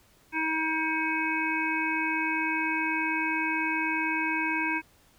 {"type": "harmonic tone", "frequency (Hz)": 317.9, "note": "D#4", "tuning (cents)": 37, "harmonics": [1, 3, 5, 7, 8], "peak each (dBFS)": [-32, -32, -32, -32, -32], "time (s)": [0.32, 4.82], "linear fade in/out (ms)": 50, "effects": ["pink hiss -61 dBFS RMS until 5.18 s"]}